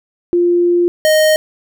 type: tone pair in turn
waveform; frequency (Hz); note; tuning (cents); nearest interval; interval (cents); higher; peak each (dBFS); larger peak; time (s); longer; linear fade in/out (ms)
sine / square; 349.2 / 621; F4 / D#5; 0 / -3; minor seventh; 997; second; -9; neither; 0.33-0.88 / 1.05-1.36; first; 0
effects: none